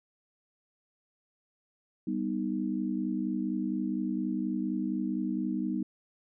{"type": "chord", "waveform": "sine", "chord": "G augmented", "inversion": "none", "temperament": "equal", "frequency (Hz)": [196, 246.9, 311.1], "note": ["G3", "B3", "D#4"], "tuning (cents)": [0, 0, 0], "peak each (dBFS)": [-33, -33, -33], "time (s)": [2.07, 5.83], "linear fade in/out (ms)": 5, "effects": []}